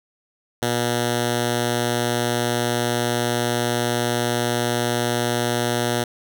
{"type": "tone with notch filter", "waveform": "5% pulse", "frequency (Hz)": 120, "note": "B2", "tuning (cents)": -49, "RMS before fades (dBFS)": -22, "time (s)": [0.62, 6.04], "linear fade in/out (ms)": 5, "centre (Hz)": 1100, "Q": 1.6, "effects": []}